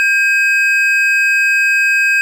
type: tone pair together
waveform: triangle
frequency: 1600 / 2540 Hz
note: G6 / D#7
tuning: +35 / +35 cents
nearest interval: minor sixth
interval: 800 cents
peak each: -11 dBFS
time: 0-2.21 s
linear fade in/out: 0 ms
effects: none